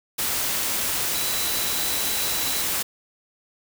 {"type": "tone in noise", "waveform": "sine", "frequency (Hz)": 3951, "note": "B7", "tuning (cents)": 0, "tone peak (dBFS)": -32, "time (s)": [1.14, 2.63], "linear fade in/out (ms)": 10, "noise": "white", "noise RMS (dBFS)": -25, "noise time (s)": [0.18, 2.83], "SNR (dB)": -10, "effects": []}